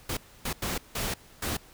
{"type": "noise bursts at uneven times", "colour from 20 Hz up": "pink", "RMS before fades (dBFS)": -31, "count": 5, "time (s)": [[0.09, 0.17], [0.45, 0.53], [0.62, 0.78], [0.95, 1.14], [1.42, 1.57]], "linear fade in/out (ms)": 5, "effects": ["pink hiss -54 dBFS RMS until 1.73 s"]}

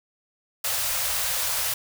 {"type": "band-stop noise", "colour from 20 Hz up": "white", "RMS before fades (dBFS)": -26, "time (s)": [0.64, 1.74], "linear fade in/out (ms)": 5, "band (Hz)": [140, 490], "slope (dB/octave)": 96, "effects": []}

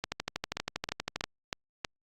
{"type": "two click trains", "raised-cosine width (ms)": 0.2, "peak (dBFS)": [-14, -14], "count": [5, 16], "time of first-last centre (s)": [[0.57, 1.848], [0.04, 1.24]], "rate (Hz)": [3.13, 12.5], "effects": ["Opus 48 kbps"]}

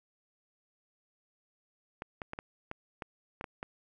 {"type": "clicks", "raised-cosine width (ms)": 0.5, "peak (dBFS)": -23, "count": 9, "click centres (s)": [2.021, 2.218, 2.334, 2.389, 2.714, 3.022, 3.411, 3.442, 3.629], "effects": []}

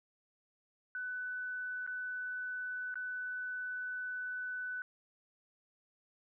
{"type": "tone with dropouts", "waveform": "sine", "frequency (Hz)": 1497, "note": "F#6", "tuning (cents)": 20, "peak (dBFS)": -37, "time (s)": [0.95, 4.82], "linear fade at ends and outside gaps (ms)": 1, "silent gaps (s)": [[1.865, 1.875], [2.942, 2.956]], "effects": []}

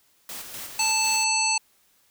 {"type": "noise with tremolo", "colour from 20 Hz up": "white", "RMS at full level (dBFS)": -36, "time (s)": [0.29, 1.24], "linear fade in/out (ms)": 2, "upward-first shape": "square", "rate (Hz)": 4, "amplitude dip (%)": 40}
{"type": "harmonic tone", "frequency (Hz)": 880, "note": "A5", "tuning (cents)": 0, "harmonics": [1, 3, 5, 7, 9], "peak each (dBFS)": [-27, -26, -27, -29, -26], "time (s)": [0.79, 1.58], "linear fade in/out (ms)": 5}
{"effects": ["white hiss -63 dBFS RMS until 2.1 s"]}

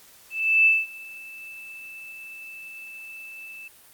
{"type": "tone with ADSR envelope", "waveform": "sine", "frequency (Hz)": 2637, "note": "E7", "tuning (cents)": 0, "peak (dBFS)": -13, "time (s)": [0.3, 3.68], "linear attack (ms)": 360, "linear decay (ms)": 200, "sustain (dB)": -24, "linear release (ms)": 5, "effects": ["white hiss -52 dBFS RMS until 3.93 s", "Opus 48 kbps"]}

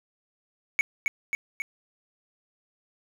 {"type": "tone with echo", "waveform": "triangle", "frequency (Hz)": 2228, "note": "C#7", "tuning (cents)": 8, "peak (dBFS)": -17, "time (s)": [0.79, 0.81], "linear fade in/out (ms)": 0, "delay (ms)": 270, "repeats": 3, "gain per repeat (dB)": -3, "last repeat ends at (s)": 1.62, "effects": ["9-bit"]}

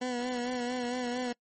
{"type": "tone with vibrato", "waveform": "20% pulse", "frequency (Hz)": 246.9, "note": "B3", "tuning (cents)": 0, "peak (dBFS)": -26, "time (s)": [0.01, 1.33], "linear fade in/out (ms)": 10, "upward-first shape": "sine", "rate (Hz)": 4.4, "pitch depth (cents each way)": 43, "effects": ["noise-tail reverb RT60 0.1 s tail -26 dB re dry", "MP3 32 kbps"]}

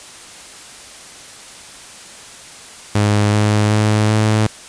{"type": "tone with pitch steps", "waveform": "sawtooth", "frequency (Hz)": [104.1, 105.43, 106.78, 108.15], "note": ["G#2", "G#2", "G#2", "A2"], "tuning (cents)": [5, 27, 49, -29], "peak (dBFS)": -8, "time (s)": [2.95, 4.47], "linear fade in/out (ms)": 5, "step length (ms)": 380, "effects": ["white hiss -37 dBFS RMS until 4.68 s", "resampled to 22050 Hz"]}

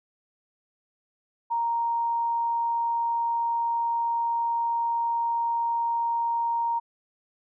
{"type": "tone", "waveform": "sine", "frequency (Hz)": 932.3, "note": "A#5", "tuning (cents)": 0, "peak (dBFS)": -23, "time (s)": [1.5, 6.8], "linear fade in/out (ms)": 20, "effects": []}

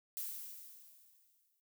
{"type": "noise with exponential decay", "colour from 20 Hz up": "violet", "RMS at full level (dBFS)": -40, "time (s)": [0.17, 1.6], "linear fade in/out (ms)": 0, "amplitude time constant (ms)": 310, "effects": ["noise-tail reverb RT60 0.2 s tail -22 dB re dry"]}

